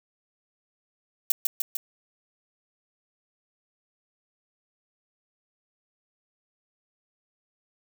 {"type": "noise with echo", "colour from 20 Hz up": "violet", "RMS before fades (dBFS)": -20, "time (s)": [1.3, 1.32], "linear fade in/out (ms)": 2, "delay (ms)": 150, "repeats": 3, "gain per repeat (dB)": -3, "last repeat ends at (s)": 1.77, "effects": []}